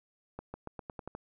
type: accelerating click train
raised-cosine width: 1 ms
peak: -26 dBFS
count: 8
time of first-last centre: 0.39-1.15 s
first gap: 150 ms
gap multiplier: 0.89
effects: none